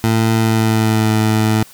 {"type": "tone with pitch glide", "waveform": "20% pulse", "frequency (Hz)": [112.3, 109.17], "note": ["A2", "A2"], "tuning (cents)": [36, -13], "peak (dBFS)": -7, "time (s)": [0.04, 1.63], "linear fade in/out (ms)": 0, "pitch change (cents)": -49, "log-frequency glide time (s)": [0.33, 1.13], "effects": ["white hiss -42 dBFS RMS until 1.73 s"]}